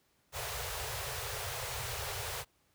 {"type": "band-stop noise", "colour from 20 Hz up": "pink", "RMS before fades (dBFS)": -38, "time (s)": [0.32, 2.45], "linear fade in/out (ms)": 50, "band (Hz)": [140, 400], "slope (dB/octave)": 96, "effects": ["pink hiss -72 dBFS RMS until 2.74 s", "high-pass 60 Hz 12 dB/octave"]}